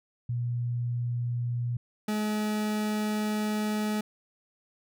sine / 40% pulse tone pair in turn, 120.5 / 212.4 Hz, B2 / G#3, -42 / +39 cents, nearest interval minor seventh, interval 981 cents, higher second, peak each -27 / -26 dBFS, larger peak second, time 0.29-1.77 / 2.08-4.01 s, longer second, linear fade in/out 5 ms, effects none

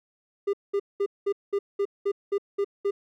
triangle tone bursts, 401 Hz, G4, 39 cents sharp, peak -20 dBFS, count 10, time 0.47-2.91 s, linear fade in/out 10 ms, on 64 ms, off 200 ms, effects none

